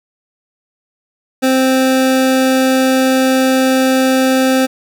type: tone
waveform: 25% pulse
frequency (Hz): 261.6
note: C4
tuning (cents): 0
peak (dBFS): -6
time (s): 1.42-4.67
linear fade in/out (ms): 20
effects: none